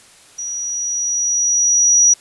sine tone with level ramp, 5810 Hz, F#8, 32 cents flat, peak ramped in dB -23 to -7 dBFS, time 0.38-2.14 s, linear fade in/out 10 ms, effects white hiss -46 dBFS RMS until 2.2 s + resampled to 24000 Hz

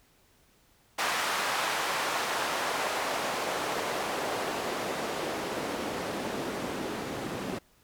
white noise with band-pass filter sweep, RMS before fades -32 dBFS, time 0.98-7.59 s, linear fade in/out 10 ms, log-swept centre 1100 to 250 Hz, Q 0.89, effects pink hiss -64 dBFS RMS until 7.83 s

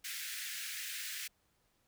pink high-pass noise, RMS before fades -42 dBFS, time 0.04-1.28 s, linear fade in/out 10 ms, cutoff 1600 Hz, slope 48 dB/octave, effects pink hiss -75 dBFS RMS until 1.87 s

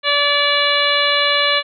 harmonic tone, 577 Hz, D5, 31 cents flat, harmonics 1 / 2 / 3 / 4 / 5 / 6 / 7, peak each -21 / -21 / -21 / -21 / -21 / -21 / -21 dBFS, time 0.03-1.63 s, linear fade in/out 50 ms, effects none

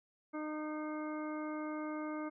harmonic tone with a mistuned harmonic, 305.6 Hz, D#4, 31 cents flat, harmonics 1 / 2 / 3 / 4 / 5 / 7, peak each -39 / -45 / -50 / -47 / -53 / -53 dBFS, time 0.33-2.3 s, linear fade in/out 20 ms, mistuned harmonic 5, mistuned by +17 cents, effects none

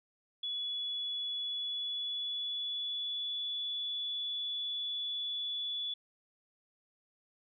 sine tone with pitch glide, 3406 to 3434 Hz, G#7 to A7, +43 to -43 cents, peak -34 dBFS, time 0.43-5.94 s, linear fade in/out 5 ms, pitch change +14 cents, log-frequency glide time 1.37-3.41 s, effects none

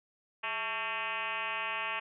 sine tone with frequency modulation, 1820 Hz, A#6, 42 cents flat, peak -32 dBFS, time 0.43-2 s, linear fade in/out 10 ms, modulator 234 Hz, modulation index 4.5, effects none

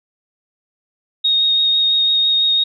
sine tone with vibrato, 3729 Hz, A#7, in tune, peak -12 dBFS, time 1.24-2.64 s, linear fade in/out 10 ms, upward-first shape sine, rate 6 Hz, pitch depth 10 cents each way, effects none

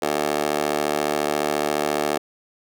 15% pulse tone with high-pass filter, 74.4 Hz, D2, 23 cents sharp, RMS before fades -23 dBFS, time 0.02-2.18 s, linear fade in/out 5 ms, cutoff 470 Hz, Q 3.3, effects none

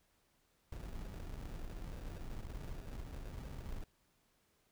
brown noise with sample-and-hold, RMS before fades -45 dBFS, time 0.72-3.84 s, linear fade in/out 5 ms, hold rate 1050 Hz, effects pink hiss -75 dBFS RMS until 4.71 s

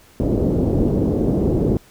white low-pass noise, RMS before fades -18 dBFS, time 0.2-1.77 s, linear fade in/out 0 ms, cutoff 420 Hz, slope 24 dB/octave, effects pink hiss -50 dBFS RMS until 1.9 s

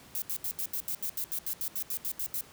violet noise bursts, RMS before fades -33 dBFS, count 16, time 0.15-2.409 s, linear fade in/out 0 ms, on 69 ms, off 77 ms, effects pink hiss -54 dBFS RMS until 2.52 s + high-pass 60 Hz 12 dB/octave

